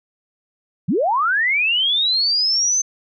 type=linear sweep; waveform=sine; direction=up; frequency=132.6 to 6272 Hz; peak=-15 dBFS; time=0.88-2.82 s; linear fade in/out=10 ms; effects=none